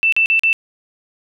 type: tone bursts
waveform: sine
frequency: 2663 Hz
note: E7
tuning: 17 cents sharp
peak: -11 dBFS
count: 4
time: 0.03-0.529 s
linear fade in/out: 0 ms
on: 94 ms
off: 41 ms
effects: none